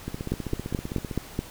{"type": "two click trains", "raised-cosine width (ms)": 3, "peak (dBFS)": [-18, -12], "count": [17, 6], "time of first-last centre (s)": [[0.08, 1.112], [0.32, 1.391]], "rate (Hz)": [15.5, 4.67], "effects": ["pink hiss -44 dBFS RMS until 1.5 s"]}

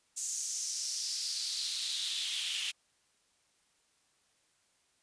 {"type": "noise with high-pass filter sweep", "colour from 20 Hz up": "pink", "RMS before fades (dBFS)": -36, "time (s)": [0.16, 2.72], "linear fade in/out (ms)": 20, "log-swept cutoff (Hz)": [7000, 2900], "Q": 4.1, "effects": ["white hiss -72 dBFS RMS until 5.02 s", "resampled to 22050 Hz"]}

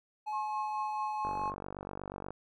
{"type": "tone", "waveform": "triangle", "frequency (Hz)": 851, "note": "G#5", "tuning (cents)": 42, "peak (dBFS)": -32, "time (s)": [0.26, 1.51], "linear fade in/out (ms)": 20}
{"type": "tone with tremolo", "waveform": "sine", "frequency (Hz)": 1075, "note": "C6", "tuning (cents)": 47, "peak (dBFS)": -33, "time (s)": [0.32, 1.55], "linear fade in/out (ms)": 20, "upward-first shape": "triangle", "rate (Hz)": 4.6, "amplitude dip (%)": 75}
{"type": "click train", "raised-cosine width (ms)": 1, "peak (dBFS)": -26, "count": 52, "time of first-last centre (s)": [1.25, 2.306], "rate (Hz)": 48.3}
{"effects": []}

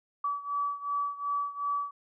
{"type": "beating tone pair", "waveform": "sine", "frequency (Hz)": [1146, 1148.7], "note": ["D6", "D6"], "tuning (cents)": [-43, -39], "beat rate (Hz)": 2.7, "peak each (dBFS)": [-31, -34], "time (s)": [0.24, 1.91], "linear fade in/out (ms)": 5, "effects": []}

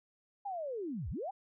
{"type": "linear two-way sweep", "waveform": "sine", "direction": "down then up", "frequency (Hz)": [828, 49.2, 828], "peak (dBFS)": -36, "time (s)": [0.45, 1.31], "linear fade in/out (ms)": 10, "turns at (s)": 1.1, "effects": []}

